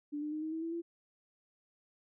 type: tone with pitch steps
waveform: sine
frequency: 293.4 / 300.4 / 307.6 / 315 / 322.6 / 330.3 / 338.2 Hz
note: D4 / D4 / D#4 / D#4 / E4 / E4 / E4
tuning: -2 / +39 / -20 / +21 / -37 / +4 / +44 cents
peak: -35 dBFS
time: 0.12-0.82 s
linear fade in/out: 20 ms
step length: 100 ms
effects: none